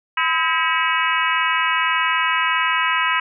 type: harmonic tone with a mistuned harmonic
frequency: 321.7 Hz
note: E4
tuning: 42 cents flat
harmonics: 3 / 4 / 5 / 6 / 7 / 8 / 9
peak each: -22 / -23 / -24 / -25 / -25 / -26 / -27 dBFS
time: 0.17-3.2 s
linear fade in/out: 5 ms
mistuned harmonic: 3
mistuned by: +78 cents
effects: none